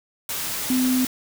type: tone in noise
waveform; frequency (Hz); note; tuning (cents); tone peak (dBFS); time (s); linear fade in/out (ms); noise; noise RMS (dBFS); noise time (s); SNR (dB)
sine; 255.3; C4; -42; -18; 0.7-1.05; 2; white; -28; 0.29-1.07; +7
effects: none